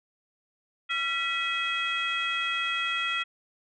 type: tone cluster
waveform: sine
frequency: 1365 / 1958 / 2542 / 3288 Hz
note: F6 / B6 / D#7 / G#7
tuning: -40 / -15 / +36 / -18 cents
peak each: -31 dBFS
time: 0.89-3.24 s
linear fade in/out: 20 ms
effects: tanh soft clip ceiling -19 dBFS